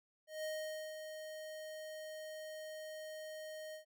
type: tone with ADSR envelope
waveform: square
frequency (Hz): 622.3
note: D#5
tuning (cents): 0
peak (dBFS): -39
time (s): 0.27-3.85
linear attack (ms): 170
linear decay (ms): 500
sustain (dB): -7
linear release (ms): 110
effects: none